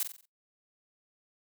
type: noise with echo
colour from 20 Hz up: blue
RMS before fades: -30 dBFS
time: 0-0.03 s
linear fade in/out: 2 ms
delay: 45 ms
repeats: 5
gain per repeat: -7 dB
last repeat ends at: 0.255 s
effects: noise-tail reverb RT60 0.2 s tail -25 dB re dry